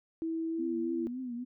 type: tone with pitch glide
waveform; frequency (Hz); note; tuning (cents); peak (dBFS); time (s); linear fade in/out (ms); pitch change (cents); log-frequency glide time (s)
sine; 326 to 334.2; E4 to E4; -19 to +24; -31; 0.22-1.07; 0; +43; 0.49-0.71
type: tone with vibrato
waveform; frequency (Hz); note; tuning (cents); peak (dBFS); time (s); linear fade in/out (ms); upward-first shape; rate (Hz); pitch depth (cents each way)
sine; 248.1; B3; +8; -35; 0.58-1.45; 20; triangle; 3.6; 100
effects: none